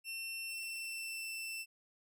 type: tone with pitch glide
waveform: sawtooth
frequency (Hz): 2700 to 2671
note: E7 to E7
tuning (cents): +41 to +22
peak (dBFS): -37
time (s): 0.04-1.66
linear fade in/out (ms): 50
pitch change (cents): -19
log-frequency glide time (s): 0.47-1.3
effects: none